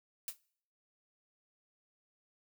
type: noise with exponential decay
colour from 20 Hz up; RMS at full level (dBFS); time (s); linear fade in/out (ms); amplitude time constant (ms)
blue; -35; 0.28-0.38; 1; 20
effects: noise-tail reverb RT60 0.6 s tail -23 dB re dry